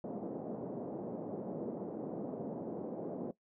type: band-pass noise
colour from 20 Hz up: pink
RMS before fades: -41 dBFS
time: 0.04-3.31 s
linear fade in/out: 2 ms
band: 180 to 630 Hz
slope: 24 dB/octave
effects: noise-tail reverb RT60 0.1 s tail -17 dB re dry